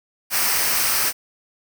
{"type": "noise with comb filter", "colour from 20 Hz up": "white", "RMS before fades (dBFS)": -20, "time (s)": [0.3, 1.13], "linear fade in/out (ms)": 50, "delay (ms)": 0.28, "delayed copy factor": -0.5, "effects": []}